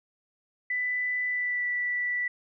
sine tone with pitch glide, 1991 to 1964.7 Hz, B6 to B6, +14 to -10 cents, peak -26 dBFS, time 0.7-2.28 s, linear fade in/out 5 ms, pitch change -24 cents, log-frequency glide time 1.27-1.65 s, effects none

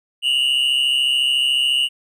triangle tone pair together, 2813 / 2947 Hz, F7 / F#7, +12 / -8 cents, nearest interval minor second, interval 80 cents, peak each -15 dBFS, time 0.22-1.89 s, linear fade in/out 50 ms, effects tanh soft clip ceiling -11 dBFS

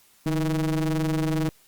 square ring-modulated tone, 81 Hz, E2, 30 cents flat, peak -20 dBFS, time 0.26-1.49 s, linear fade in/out 0 ms, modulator 232 Hz, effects white hiss -58 dBFS RMS until 1.67 s + Opus 48 kbps

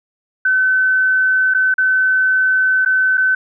sine tone with dropouts, 1521 Hz, F#6, 47 cents sharp, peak -11 dBFS, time 0.45-3.35 s, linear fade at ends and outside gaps 5 ms, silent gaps 1.539-1.546 / 1.741-1.781 / 2.85-2.859 / 3.173-3.177 s, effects none

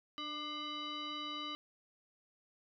sine tone with frequency modulation, 2093 Hz, C7, in tune, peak -39 dBFS, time 0.18-1.55 s, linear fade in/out 0 ms, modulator 898 Hz, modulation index 2, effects none

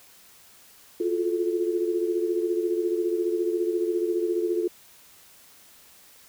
sine tone cluster, 348.2 / 362.7 / 434.6 Hz, F4 / F#4 / A4, -5 / -34 / -21 cents, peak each -25 / -30 / -28 dBFS, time 1-4.68 s, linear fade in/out 5 ms, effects white hiss -53 dBFS RMS until 6.28 s

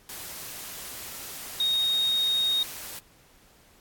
sine tone in noise, 3729 Hz, A#7, in tune, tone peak -22 dBFS, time 1.6-2.63 s, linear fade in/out 2 ms, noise white, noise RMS -39 dBFS, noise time 0.09-2.99 s, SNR +14 dB, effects pink hiss -58 dBFS RMS until 3.8 s + AAC 64 kbps

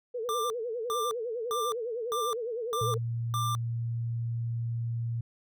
sine tone with vibrato, 465.3 Hz, A#4, 3 cents flat, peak -31 dBFS, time 0.14-2.98 s, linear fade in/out 10 ms, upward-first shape sine, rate 9.9 Hz, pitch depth 120 cents each way
square tone bursts, 1186 Hz, D6, 17 cents sharp, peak -30 dBFS, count 6, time 0.29-3.55 s, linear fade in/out 0 ms, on 210 ms, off 400 ms
sine tone, 116.54 Hz, A#2, in tune, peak -29 dBFS, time 2.81-5.21 s, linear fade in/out 5 ms
effects none

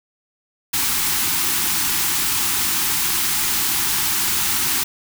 white band-stop noise, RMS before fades -20 dBFS, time 0.73-4.84 s, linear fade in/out 10 ms, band 400 to 770 Hz, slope 96 dB/octave, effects none

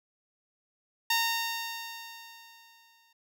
10% pulse tone with exponential decay, 920 Hz, A#5, 23 cents flat, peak -15 dBFS, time 1.1-3.13 s, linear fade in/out 5 ms, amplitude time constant 440 ms, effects none

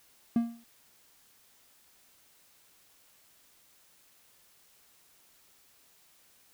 triangle tone with exponential decay, 233.1 Hz, A#3, in tune, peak -18 dBFS, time 0.36-0.64 s, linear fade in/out 2 ms, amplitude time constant 60 ms, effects white hiss -63 dBFS RMS until 6.53 s

